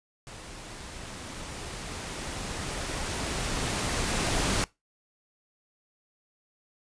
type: noise with level ramp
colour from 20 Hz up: pink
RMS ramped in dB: -44 to -26 dBFS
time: 0.27-4.64 s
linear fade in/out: 0 ms
effects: noise-tail reverb RT60 0.2 s tail -21 dB re dry + resampled to 22050 Hz